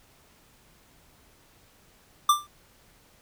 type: tone with exponential decay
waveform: square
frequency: 1183 Hz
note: D6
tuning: 12 cents sharp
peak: -14 dBFS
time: 2.29-2.47 s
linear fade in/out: 5 ms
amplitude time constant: 38 ms
effects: pink hiss -59 dBFS RMS until 3.21 s